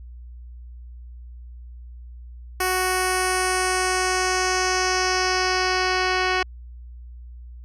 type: tone with low-pass filter sweep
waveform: 10% pulse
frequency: 370 Hz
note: F#4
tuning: in tune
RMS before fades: -22 dBFS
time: 2.6-6.43 s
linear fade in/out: 5 ms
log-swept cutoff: 12000 to 3800 Hz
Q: 2.4
effects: added 60 Hz sine -37 dBFS peak until 7.64 s